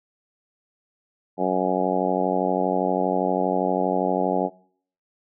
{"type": "harmonic tone", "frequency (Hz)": 92.5, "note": "F#2", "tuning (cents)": 0, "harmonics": [2, 3, 4, 5, 6, 7, 8, 9], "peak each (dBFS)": [-28, -28, -28, -28, -28, -28, -28, -28], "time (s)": [1.37, 4.5], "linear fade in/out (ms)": 50, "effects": ["noise-tail reverb RT60 0.6 s tail -23 dB re dry"]}